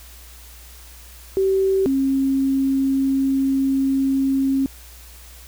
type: tone pair in turn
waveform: sine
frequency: 384.9 / 270 Hz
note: G4 / C#4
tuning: -32 / -45 cents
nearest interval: tritone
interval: 613 cents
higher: first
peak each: -15 / -16 dBFS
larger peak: first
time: 1.37-1.86 / 1.86-4.66 s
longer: second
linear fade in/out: 0 ms
effects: added 60 Hz sine -42 dBFS peak until 5.47 s + white hiss -45 dBFS RMS until 5.47 s